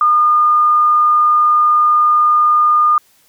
sine tone, 1216 Hz, D#6, 40 cents flat, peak -8 dBFS, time 0.01-2.98 s, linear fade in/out 2 ms, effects white hiss -53 dBFS RMS until 3.28 s

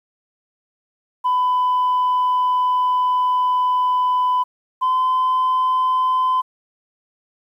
sine tone pair in turn, 1001 / 1022.6 Hz, B5 / C6, +23 / -40 cents, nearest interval unison, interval 37 cents, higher second, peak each -13 dBFS, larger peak neither, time 1.24-4.44 / 4.81-6.42 s, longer first, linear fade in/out 20 ms, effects tanh soft clip ceiling -13 dBFS + 9-bit

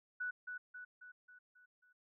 sine tone with echo, 1480 Hz, F#6, in tune, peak -37 dBFS, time 0.2-0.31 s, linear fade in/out 10 ms, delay 270 ms, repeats 6, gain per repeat -5 dB, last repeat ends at 1.93 s, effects none

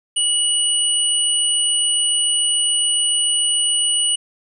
sine tone pair together, 2920 / 9153 Hz, F#7 / D9, -24 / -46 cents, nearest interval octave + minor sixth, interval 1978 cents, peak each -18 dBFS, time 0.16-4.16 s, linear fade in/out 10 ms, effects none

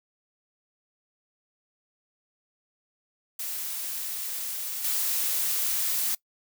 blue noise with level steps, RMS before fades -33 / -27 dBFS, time 3.39-6.15 s, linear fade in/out 5 ms, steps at 4.84 s, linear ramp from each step 5 ms, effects noise-tail reverb RT60 0.1 s tail -22 dB re dry

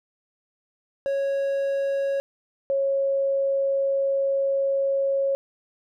triangle / sine tone pair in turn, 552 / 548.2 Hz, C#5 / C#5, -7 / -19 cents, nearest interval unison, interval 12 cents, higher first, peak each -20 dBFS, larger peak neither, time 1.06-2.2 / 2.7-5.35 s, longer second, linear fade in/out 0 ms, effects none

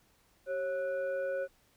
sine tone with frequency modulation, 545 Hz, C#5, 29 cents flat, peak -31 dBFS, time 0.46-1.48 s, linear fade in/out 50 ms, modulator 932 Hz, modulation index 0.55, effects pink hiss -68 dBFS RMS until 1.76 s

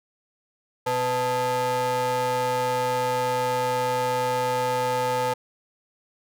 square ring-modulated tone, 188.8 Hz, F#3, 35 cents sharp, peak -20 dBFS, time 0.86-5.34 s, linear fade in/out 10 ms, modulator 691 Hz, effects none

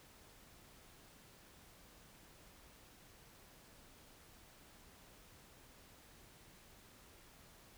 silence, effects pink hiss -62 dBFS RMS until 7.77 s

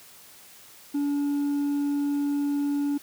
sine tone with hard clipping, 286.5 Hz, D4, 43 cents flat, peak -24 dBFS, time 0.94-2.98 s, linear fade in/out 10 ms, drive 2 dB, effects white hiss -50 dBFS RMS until 3.02 s + high-pass 60 Hz 12 dB/octave

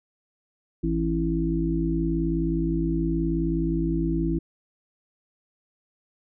harmonic tone with a mistuned harmonic, 55 Hz, A1, in tune, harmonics 1 / 3 / 5 / 6, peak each -28 / -27 / -30 / -26 dBFS, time 0.83-4.39 s, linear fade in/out 10 ms, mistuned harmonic 5, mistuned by -26 cents, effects none

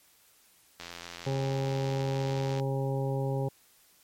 click train, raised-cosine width 0.2 ms, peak -23 dBFS, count 156, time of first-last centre 0.8-2.598 s, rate 86.2 Hz
harmonic tone, 135.4 Hz, C#3, 40 cents flat, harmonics 1 / 2 / 3 / 4 / 6 / 7, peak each -29 / -39 / -35 / -36 / -40 / -47 dBFS, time 1.26-3.49 s, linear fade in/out 10 ms
effects white hiss -62 dBFS RMS until 4.03 s + MP3 64 kbps

